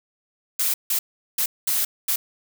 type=noise bursts at uneven times; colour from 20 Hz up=blue; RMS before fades=-22 dBFS; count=5; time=0.59-0.74 / 0.9-0.99 / 1.38-1.46 / 1.67-1.85 / 2.08-2.16 s; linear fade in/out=5 ms; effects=none